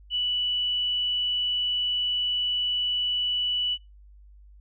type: tone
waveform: sine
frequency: 2960 Hz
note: F#7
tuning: in tune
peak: -23 dBFS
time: 0.1-3.78 s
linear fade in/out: 50 ms
effects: noise-tail reverb RT60 0.2 s tail -21 dB re dry + added 50 Hz sine -48 dBFS peak until 4.6 s